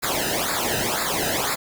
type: noise with flanger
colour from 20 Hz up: pink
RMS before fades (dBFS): -24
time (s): 0.02-1.56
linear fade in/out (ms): 20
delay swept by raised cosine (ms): 0.33 to 0.91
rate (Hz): 2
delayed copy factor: -0.9
effects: none